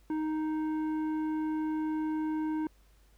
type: tone with tanh clipping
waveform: triangle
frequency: 311.1 Hz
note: D#4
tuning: in tune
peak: -31 dBFS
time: 0.1-2.67 s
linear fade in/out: 2 ms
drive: 14 dB
effects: added 50 Hz sine -59 dBFS peak until 3.17 s + pink hiss -68 dBFS RMS until 3.17 s